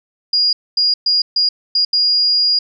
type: tone bursts at uneven times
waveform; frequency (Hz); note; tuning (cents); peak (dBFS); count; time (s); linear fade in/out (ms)
sine; 4860; D#8; -42; -11; 6; 0.33-0.53 / 0.77-0.94 / 1.06-1.22 / 1.36-1.49 / 1.75-1.85 / 1.93-2.59; 5
effects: none